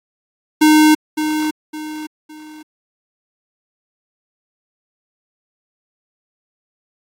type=tone with echo; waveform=square; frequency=307.4 Hz; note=D#4; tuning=21 cents flat; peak=-8 dBFS; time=0.61-0.95 s; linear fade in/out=10 ms; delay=560 ms; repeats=3; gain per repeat=-9 dB; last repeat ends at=2.63 s; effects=AAC 64 kbps